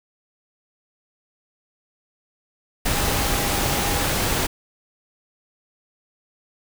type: tone in noise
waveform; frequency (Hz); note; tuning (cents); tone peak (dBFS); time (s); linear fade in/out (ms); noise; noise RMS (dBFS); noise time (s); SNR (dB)
sine; 811; G#5; -41; -32; 2.94-4.11; 10; pink; -22; 2.85-4.47; -13
effects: none